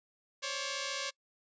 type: tone pair together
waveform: 5% pulse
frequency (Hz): 535 / 569.3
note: C5 / C#5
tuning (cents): +38 / +46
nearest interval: minor second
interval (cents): 108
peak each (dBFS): -26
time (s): 0.42-1.11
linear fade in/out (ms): 20
effects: noise-tail reverb RT60 0.1 s tail -25 dB re dry + resampled to 16000 Hz